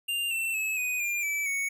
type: tone with pitch steps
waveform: square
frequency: 2794 / 2689 / 2589 / 2492 / 2399 / 2309 / 2223 Hz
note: F7 / E7 / E7 / D#7 / D7 / D7 / C#7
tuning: 0 / +34 / -32 / +2 / +36 / -30 / +4 cents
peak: -28 dBFS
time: 0.08-1.69 s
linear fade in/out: 10 ms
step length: 230 ms
effects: none